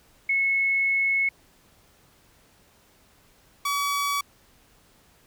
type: tone pair in turn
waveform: sine / sawtooth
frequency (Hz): 2191 / 1138.7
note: C#7 / C#6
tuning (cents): -21 / +46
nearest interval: major seventh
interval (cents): 1133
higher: first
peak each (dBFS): -20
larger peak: neither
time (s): 0.29-1.29 / 3.65-4.21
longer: first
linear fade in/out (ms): 5
effects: pink hiss -59 dBFS RMS until 5.26 s